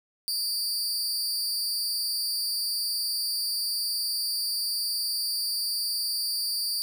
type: tone with amplitude modulation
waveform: sawtooth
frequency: 4700 Hz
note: D8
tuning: 1 cent sharp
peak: -20 dBFS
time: 0.28-6.82 s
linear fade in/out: 0 ms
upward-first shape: sine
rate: 221 Hz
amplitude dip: 90%
effects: none